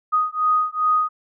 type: beating tone pair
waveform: sine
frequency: 1244.5 / 1247 Hz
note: D#6 / D#6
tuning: 0 / +3 cents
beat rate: 2.5 Hz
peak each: -20 / -20 dBFS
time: 0.12-1.09 s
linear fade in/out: 20 ms
effects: none